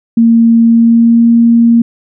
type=tone with pitch glide; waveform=sine; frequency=230 to 232.9 Hz; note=A#3 to A#3; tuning=-23 to -1 cents; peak=-3 dBFS; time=0.17-1.82 s; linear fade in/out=5 ms; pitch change=+22 cents; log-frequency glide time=0.63-1.29 s; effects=none